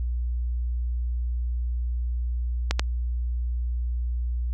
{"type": "clicks", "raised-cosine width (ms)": 0.2, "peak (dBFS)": -6, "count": 2, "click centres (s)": [2.71, 2.795], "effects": ["added 60 Hz sine -24 dBFS peak until 4.53 s"]}